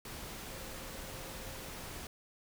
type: tone in noise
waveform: sine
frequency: 529 Hz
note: C5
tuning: 19 cents sharp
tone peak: -54 dBFS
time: 0.5-1.69 s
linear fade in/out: 2 ms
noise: pink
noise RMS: -45 dBFS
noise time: 0.05-2.07 s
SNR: -12 dB
effects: none